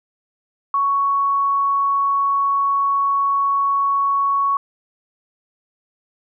sine tone, 1113 Hz, C#6, 7 cents sharp, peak -15 dBFS, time 0.74-4.57 s, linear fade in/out 2 ms, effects none

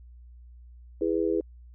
sine chord, E major, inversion none, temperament just, 329.6 / 412 / 494.4 Hz, E4 / G#4 / B4, 0 / -14 / +2 cents, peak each -27 / -27 / -30 dBFS, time 1.01-1.41 s, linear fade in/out 5 ms, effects added 60 Hz sine -46 dBFS peak until 1.74 s

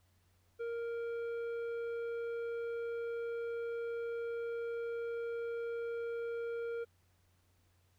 triangle tone with tanh clipping, 466.2 Hz, A#4, in tune, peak -38 dBFS, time 0.59-6.85 s, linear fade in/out 20 ms, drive 13 dB, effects added 90 Hz sine -70 dBFS peak until 7.98 s + pink hiss -75 dBFS RMS until 7.98 s

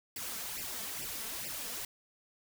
white noise with flanger, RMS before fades -40 dBFS, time 0.16-1.85 s, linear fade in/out 2 ms, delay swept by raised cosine 0.38 to 4.58 ms, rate 2.3 Hz, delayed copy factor +0.95, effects none

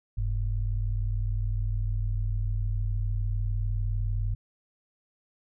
sine tone pair together, 43.39 / 103.2 Hz, F1 / G#2, -10 / -10 cents, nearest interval octave + minor third, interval 1500 cents, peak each -27 / -29 dBFS, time 0.17-4.35 s, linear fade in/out 10 ms, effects none

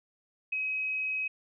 sine tone with ADSR envelope, 2541 Hz, D#7, 36 cents sharp, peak -26 dBFS, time 0.52-1.28 s, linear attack 9 ms, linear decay 11 ms, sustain -3 dB, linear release 8 ms, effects none

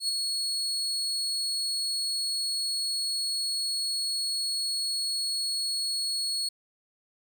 35% pulse tone with ADSR envelope, 4344 Hz, C#8, 36 cents flat, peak -22 dBFS, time 0-6.49 s, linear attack 89 ms, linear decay 5 ms, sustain -4 dB, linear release 7 ms, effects none

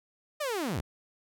sawtooth linear sweep, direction down, 622.3 to 51 Hz, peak -26 dBFS, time 0.4-0.81 s, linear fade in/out 10 ms, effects none

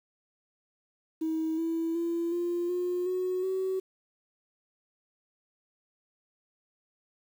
sine tone with pitch steps, 319.8 / 328.8 / 338 / 347.5 / 357.3 / 367.4 / 377.7 Hz, D#4 / E4 / E4 / F4 / F4 / F#4 / F#4, +48 / -4 / +43 / -9 / +40 / -12 / +36 cents, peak -26 dBFS, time 1.21-3.8 s, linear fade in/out 10 ms, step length 370 ms, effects tanh soft clip ceiling -24 dBFS + 9-bit

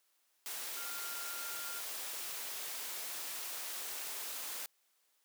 sine tone in noise, 1396.9 Hz, F6, in tune, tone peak -47 dBFS, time 0.77-1.8 s, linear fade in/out 0 ms, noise white, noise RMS -42 dBFS, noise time 0.46-4.66 s, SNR -8 dB, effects white hiss -75 dBFS RMS until 5.24 s + high-pass 400 Hz 12 dB/octave

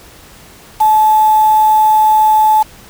sine tone with quantisation, 863 Hz, A5, 34 cents flat, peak -6 dBFS, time 0.8-2.63 s, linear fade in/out 10 ms, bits 4, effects pink hiss -39 dBFS RMS until 2.89 s

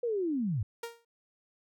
sine linear sweep, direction down, 493.9 to 90 Hz, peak -28 dBFS, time 0.03-0.63 s, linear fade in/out 5 ms
sawtooth tone with exponential decay, 466.2 Hz, A#4, in tune, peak -30 dBFS, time 0.83-1.05 s, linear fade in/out 5 ms, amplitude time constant 46 ms
effects none

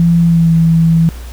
sine tone with pitch glide, 169.3 to 164.48 Hz, E3 to E3, +46 to -4 cents, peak -6 dBFS, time 0-1.09 s, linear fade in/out 0 ms, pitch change -50 cents, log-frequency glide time 0.21-0.53 s, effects added 60 Hz sine -25 dBFS peak until 1.32 s + pink hiss -37 dBFS RMS until 1.32 s

